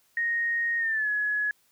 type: tone with pitch glide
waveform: sine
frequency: 1864.7 to 1690.3 Hz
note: A#6 to G#6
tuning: 0 to +30 cents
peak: -24 dBFS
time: 0.17-1.51 s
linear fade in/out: 2 ms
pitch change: -170 cents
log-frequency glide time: 0.78-1.09 s
effects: white hiss -66 dBFS RMS until 1.71 s